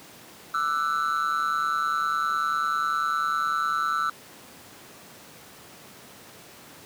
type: tone with amplitude modulation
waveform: triangle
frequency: 1330 Hz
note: E6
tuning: 15 cents sharp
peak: -17 dBFS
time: 0.54-4.1 s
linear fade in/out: 5 ms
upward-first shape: sine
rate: 150 Hz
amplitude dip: 95%
effects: pink hiss -47 dBFS RMS until 6.85 s + high-pass 150 Hz 12 dB/octave